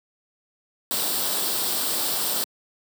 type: noise with comb filter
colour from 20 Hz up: white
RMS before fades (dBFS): -25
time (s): 0.91-2.44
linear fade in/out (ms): 0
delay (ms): 0.23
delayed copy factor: +0.55
effects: high-pass 200 Hz 12 dB/octave